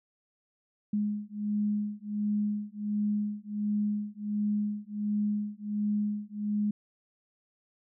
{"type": "beating tone pair", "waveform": "sine", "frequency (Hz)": [207.7, 209.1], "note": ["G#3", "G#3"], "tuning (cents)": [0, 12], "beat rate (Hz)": 1.4, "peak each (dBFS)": -31, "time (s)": [0.93, 6.71], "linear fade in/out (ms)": 5, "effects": []}